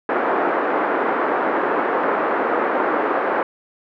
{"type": "band-pass noise", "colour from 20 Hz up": "pink", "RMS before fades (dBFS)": -20, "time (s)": [0.09, 3.43], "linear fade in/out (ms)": 2, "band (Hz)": [320, 1600], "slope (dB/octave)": 24, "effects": []}